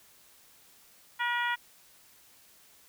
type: harmonic tone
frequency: 480 Hz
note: B4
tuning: 49 cents flat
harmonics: 2 / 3 / 4 / 5 / 6 / 7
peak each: -32 / -33 / -32 / -39 / -42 / -41 dBFS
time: 1.19-1.56 s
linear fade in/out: 20 ms
effects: white hiss -59 dBFS RMS until 2.88 s